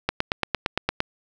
click train, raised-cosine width 0.3 ms, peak -5 dBFS, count 9, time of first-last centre 0.09-1.004 s, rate 8.75 Hz, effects none

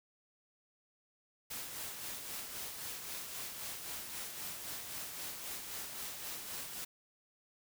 white noise with tremolo, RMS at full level -42 dBFS, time 1.5-6.85 s, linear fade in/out 10 ms, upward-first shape sine, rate 3.8 Hz, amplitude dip 40%, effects none

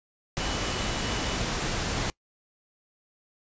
sine tone in noise, 2960 Hz, F#7, in tune, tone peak -40 dBFS, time 0.4-1.36 s, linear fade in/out 0 ms, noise pink, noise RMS -29 dBFS, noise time 0.37-2.1 s, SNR -14 dB, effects noise-tail reverb RT60 0.1 s tail -24 dB re dry + resampled to 16000 Hz

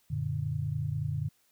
sine chord, Gb augmented, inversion none, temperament equal, 92.5 / 116.54 / 146.83 Hz, Gb2 / Bb2 / D3, 0 / 0 / 0 cents, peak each -36 / -34 / -32 dBFS, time 0.1-1.29 s, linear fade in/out 10 ms, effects white hiss -69 dBFS RMS until 1.51 s

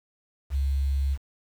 sine tone with quantisation, 68.7 Hz, C#2, 15 cents flat, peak -22 dBFS, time 0.5-1.18 s, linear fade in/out 50 ms, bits 8, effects none

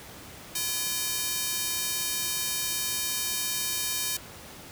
square tone with high-pass filter, 341.3 Hz, F4, 40 cents flat, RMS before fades -30 dBFS, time 0.55-4.17 s, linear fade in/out 5 ms, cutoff 4500 Hz, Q 0.57, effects pink hiss -45 dBFS RMS until 4.71 s + high-pass 60 Hz 12 dB/octave

